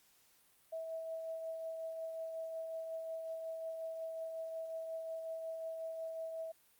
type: tone with tremolo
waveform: sine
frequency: 650 Hz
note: E5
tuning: 24 cents flat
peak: -38 dBFS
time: 0.72-6.52 s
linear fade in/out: 10 ms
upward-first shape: triangle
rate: 5.5 Hz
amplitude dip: 35%
effects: white hiss -69 dBFS RMS until 6.79 s + Opus 48 kbps